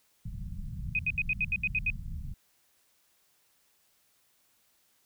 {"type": "low-pass noise", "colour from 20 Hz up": "pink", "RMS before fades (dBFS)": -38, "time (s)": [0.25, 2.34], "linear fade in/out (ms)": 5, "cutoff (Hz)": 190, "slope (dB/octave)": 48}
{"type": "tone bursts", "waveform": "sine", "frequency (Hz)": 2506, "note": "D#7", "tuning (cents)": 12, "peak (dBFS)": -25, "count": 9, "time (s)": [0.95, 1.902], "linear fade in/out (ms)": 2, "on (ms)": 40, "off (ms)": 74}
{"effects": ["white hiss -69 dBFS RMS until 5.05 s"]}